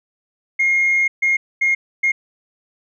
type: tone bursts at uneven times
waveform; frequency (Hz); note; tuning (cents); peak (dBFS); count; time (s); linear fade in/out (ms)
sine; 2140; C7; +38; -12; 4; 0.59-1.08 / 1.22-1.37 / 1.61-1.75 / 2.03-2.12; 10
effects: tanh soft clip ceiling -10 dBFS